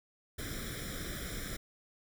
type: noise with comb filter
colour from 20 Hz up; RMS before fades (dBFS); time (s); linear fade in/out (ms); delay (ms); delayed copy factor
pink; -40; 0.38-1.57; 10; 0.55; +0.95
effects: none